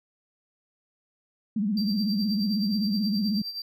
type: tone with vibrato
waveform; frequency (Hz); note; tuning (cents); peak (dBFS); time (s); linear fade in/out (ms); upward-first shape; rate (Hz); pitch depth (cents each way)
sine; 207.7; G#3; 0; -23; 1.56-3.42; 5; sine; 16; 140
type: tone with tremolo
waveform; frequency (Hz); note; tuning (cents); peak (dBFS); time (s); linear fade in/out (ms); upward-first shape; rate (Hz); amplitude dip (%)
triangle; 4699; D8; 0; -29; 1.77-3.62; 2; sine; 9.5; 65
effects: none